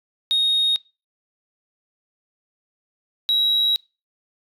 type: tone pair in turn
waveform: sine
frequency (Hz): 3729 / 3861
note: A#7 / B7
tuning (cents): 0 / -40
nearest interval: minor second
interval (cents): 60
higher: second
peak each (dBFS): -14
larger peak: neither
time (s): 0.31-0.76 / 3.29-3.76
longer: second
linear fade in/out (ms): 0
effects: noise-tail reverb RT60 0.3 s tail -25 dB re dry + tanh soft clip ceiling -14 dBFS